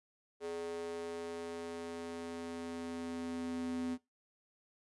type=tone with high-pass filter sweep; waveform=square; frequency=84.1 Hz; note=E2; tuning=35 cents sharp; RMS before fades=-41 dBFS; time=0.4-3.98 s; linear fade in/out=50 ms; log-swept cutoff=420 to 260 Hz; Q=4.7; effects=noise-tail reverb RT60 0.2 s tail -19 dB re dry + resampled to 24000 Hz